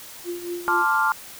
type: tone with tremolo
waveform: sine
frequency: 349.2 Hz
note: F4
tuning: in tune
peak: -25 dBFS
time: 0.24-0.86 s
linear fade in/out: 50 ms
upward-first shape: triangle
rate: 4.4 Hz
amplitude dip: 75%
type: chord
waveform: sine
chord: D minor seventh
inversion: second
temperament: equal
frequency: 880 / 1046.5 / 1174.7 / 1396.9 Hz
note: A5 / C6 / D6 / F6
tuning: 0 / 0 / 0 / 0 cents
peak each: -23 / -26 / -25 / -21 dBFS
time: 0.68-1.12 s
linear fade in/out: 0 ms
effects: white hiss -41 dBFS RMS until 1.39 s